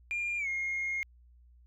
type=tone with pitch glide; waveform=sine; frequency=2404 to 2142 Hz; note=D7 to C7; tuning=+40 to +40 cents; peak=-29 dBFS; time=0.11-1.03 s; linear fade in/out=0 ms; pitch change=-200 cents; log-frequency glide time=0.38-0.48 s; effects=tanh soft clip ceiling -28 dBFS + added 60 Hz sine -56 dBFS peak until 1.66 s